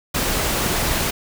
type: noise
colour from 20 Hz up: pink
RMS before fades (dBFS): -21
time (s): 0.14-1.11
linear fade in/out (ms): 10
effects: none